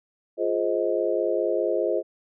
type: chord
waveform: sine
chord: F minor seventh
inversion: none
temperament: just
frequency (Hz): 349.2 / 419.1 / 523.8 / 628.6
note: F4 / Ab4 / C5 / Eb5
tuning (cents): 0 / +16 / +2 / +18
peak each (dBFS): -27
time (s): 0.37-2.03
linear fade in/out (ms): 50
effects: none